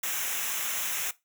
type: noise with comb filter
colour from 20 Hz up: white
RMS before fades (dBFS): -31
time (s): 0.03-1.11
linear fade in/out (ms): 5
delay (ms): 0.22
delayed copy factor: -0.75
effects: noise-tail reverb RT60 0.2 s tail -18 dB re dry